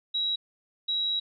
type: tone pair in turn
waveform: sine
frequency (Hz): 3867 / 3867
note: B7 / B7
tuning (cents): -37 / -37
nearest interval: unison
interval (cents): 0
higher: neither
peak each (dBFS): -25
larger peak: neither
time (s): 0.14-0.36 / 0.88-1.2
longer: second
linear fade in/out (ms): 10
effects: none